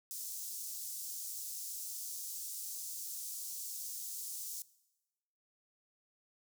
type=high-pass noise; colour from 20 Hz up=pink; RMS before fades=-43 dBFS; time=0.11-4.62 s; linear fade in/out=0 ms; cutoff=5900 Hz; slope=24 dB/octave; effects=noise-tail reverb RT60 1.0 s tail -20 dB re dry